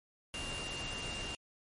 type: tone in noise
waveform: sine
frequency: 2794 Hz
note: F7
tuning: in tune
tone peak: -41 dBFS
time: 0.34-1.35 s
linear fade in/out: 0 ms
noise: pink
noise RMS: -42 dBFS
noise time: 0.34-1.35 s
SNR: -2 dB
effects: MP3 48 kbps